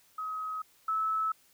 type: tone pair in turn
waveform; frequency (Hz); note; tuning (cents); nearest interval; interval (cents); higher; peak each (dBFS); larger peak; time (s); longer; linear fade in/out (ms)
sine; 1270 / 1302.7; D#6 / E6; +35 / -21; unison; 44; second; -33 / -27; second; 0.18-0.62 / 0.88-1.32; neither; 5
effects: white hiss -64 dBFS RMS until 1.53 s